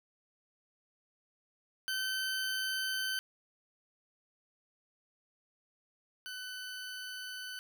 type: tone pair in turn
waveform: 20% pulse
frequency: 1534 / 1505 Hz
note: G6 / F#6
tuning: -38 / +29 cents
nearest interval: unison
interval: 33 cents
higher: first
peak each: -28 / -36 dBFS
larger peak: first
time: 1.88-3.19 / 6.26-7.59 s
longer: second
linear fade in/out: 0 ms
effects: none